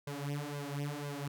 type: tone with flanger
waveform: sawtooth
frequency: 144 Hz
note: D3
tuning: 34 cents flat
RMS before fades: -39 dBFS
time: 0.07-1.28 s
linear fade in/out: 5 ms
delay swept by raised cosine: 1.9 to 6.6 ms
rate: 2 Hz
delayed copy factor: +0.95
effects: none